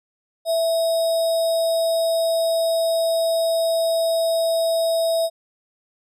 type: tone with sample-and-hold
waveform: sine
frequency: 659.3 Hz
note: E5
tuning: in tune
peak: -17 dBFS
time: 0.45-5.3 s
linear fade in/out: 50 ms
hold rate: 4410 Hz
effects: resampled to 32000 Hz